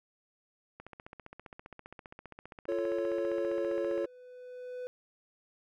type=click train; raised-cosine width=0.5 ms; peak=-31 dBFS; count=50; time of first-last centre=0.8-4.045 s; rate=15.1 Hz
type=chord; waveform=triangle; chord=F augmented; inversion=none; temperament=equal with one note detuned; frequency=346 / 440 / 554.4 Hz; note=F4 / A4 / C#5; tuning=-16 / 0 / 0 cents; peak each=-32 / -34 / -31 dBFS; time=2.68-4.06 s; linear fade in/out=10 ms
type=tone with exponential growth; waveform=triangle; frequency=499.3 Hz; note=B4; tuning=19 cents sharp; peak=-34 dBFS; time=2.98-4.87 s; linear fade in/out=0 ms; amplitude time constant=410 ms
effects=none